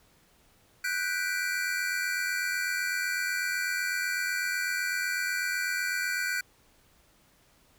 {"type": "chord", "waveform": "square", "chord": "G major seventh", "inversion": "third", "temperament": "equal", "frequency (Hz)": [1480, 1568, 1975.5, 2349], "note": ["F#6", "G6", "B6", "D7"], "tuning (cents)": [0, 0, 0, 0], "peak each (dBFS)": [-32, -35, -38, -36], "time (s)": [0.84, 6.41], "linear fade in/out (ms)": 5, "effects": ["pink hiss -63 dBFS RMS until 7.78 s"]}